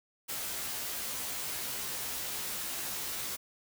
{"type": "noise with comb filter", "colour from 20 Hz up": "white", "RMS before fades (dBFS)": -37, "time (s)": [0.28, 3.37], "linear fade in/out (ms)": 20, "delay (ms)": 15, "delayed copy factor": 1, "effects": []}